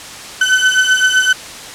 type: beating tone pair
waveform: 35% pulse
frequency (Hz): 1511 / 1518.8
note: F#6 / F#6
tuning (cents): +36 / +45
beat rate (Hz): 7.8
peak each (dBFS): -11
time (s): 0.41-1.33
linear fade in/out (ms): 5
effects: white hiss -30 dBFS RMS until 1.74 s + low-pass 8000 Hz 12 dB/octave